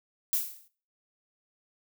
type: noise with exponential decay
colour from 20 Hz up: violet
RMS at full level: -24 dBFS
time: 0.33-0.68 s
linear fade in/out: 1 ms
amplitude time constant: 75 ms
effects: noise-tail reverb RT60 0.4 s tail -17 dB re dry